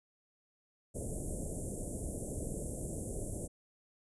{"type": "band-stop noise", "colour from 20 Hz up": "pink", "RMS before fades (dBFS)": -39, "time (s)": [0.94, 3.48], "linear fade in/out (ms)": 20, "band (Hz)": [630, 7600], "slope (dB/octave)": 48, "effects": ["resampled to 24000 Hz"]}